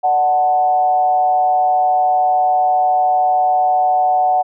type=tone with frequency modulation; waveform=sine; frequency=740 Hz; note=F#5; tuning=in tune; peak=-11 dBFS; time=0.03-4.43 s; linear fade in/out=20 ms; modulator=147 Hz; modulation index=0.48; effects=none